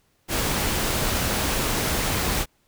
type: noise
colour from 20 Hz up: pink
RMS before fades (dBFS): -24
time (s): 0.28-2.46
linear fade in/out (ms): 50
effects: pink hiss -66 dBFS RMS until 2.67 s